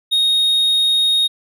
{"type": "tone", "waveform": "triangle", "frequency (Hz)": 3729, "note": "A#7", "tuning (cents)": 0, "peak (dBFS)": -11, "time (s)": [0.11, 1.28], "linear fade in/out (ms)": 20, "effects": []}